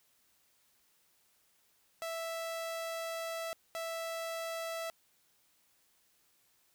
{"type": "tone bursts at uneven times", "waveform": "sawtooth", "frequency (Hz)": 659.3, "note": "E5", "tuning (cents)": 0, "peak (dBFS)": -33, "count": 2, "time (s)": [[2.02, 3.53], [3.75, 4.9]], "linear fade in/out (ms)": 0, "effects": ["white hiss -71 dBFS RMS until 6.74 s"]}